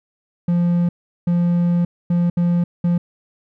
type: tone bursts at uneven times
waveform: triangle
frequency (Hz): 173.7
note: F3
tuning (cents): -9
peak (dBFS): -12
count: 5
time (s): 0.48-0.89 / 1.27-1.85 / 2.1-2.3 / 2.37-2.64 / 2.84-2.98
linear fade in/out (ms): 5
effects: none